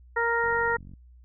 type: harmonic tone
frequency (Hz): 466.2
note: A#4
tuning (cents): 0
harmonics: 1 / 2 / 3 / 4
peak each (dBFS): -28 / -28 / -28 / -28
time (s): 0.16-0.77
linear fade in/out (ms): 10
type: click train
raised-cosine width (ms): 5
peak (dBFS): -34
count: 24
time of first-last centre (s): 0.44-0.937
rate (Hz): 46.3
effects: added 61 Hz sine -49 dBFS peak until 1.24 s